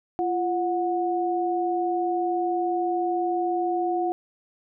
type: tone pair together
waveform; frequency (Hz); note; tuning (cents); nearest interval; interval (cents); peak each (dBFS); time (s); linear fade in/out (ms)
sine; 344.7 / 730.8; F4 / F#5; -23 / -22; octave + minor second; 1301; -25; 0.19-4.12; 0
effects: none